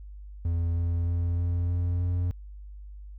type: tone with pitch steps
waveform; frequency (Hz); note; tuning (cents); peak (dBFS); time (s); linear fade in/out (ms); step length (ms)
triangle; 84.6 / 85.39 / 86.18 / 86.98 / 87.79 / 88.6; E2 / F2 / F2 / F2 / F2 / F2; +45 / -38 / -22 / -6 / +10 / +25; -22; 0.45-2.31; 0; 310
effects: added 50 Hz sine -40 dBFS peak until 3.18 s